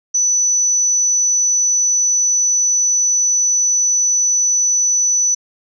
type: tone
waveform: sine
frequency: 5970 Hz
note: F#8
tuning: 15 cents sharp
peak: -12 dBFS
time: 0.14-5.35 s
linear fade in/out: 10 ms
effects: none